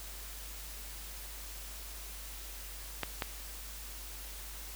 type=clicks; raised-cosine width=0.3 ms; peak=-16 dBFS; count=2; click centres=3.033 / 3.222 s; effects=added 50 Hz sine -46 dBFS peak until 4.75 s + white hiss -47 dBFS RMS until 4.75 s